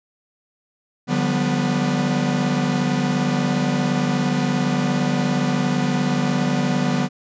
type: chord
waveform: 45% pulse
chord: G dominant seventh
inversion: second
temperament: equal with one note detuned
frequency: 146.83 / 178.8 / 196 / 246.9 Hz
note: D3 / F3 / G3 / B3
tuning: 0 / +41 / 0 / 0 cents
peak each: -24 / -24 / -26 / -22 dBFS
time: 1.07-7.09 s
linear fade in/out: 50 ms
effects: resampled to 16000 Hz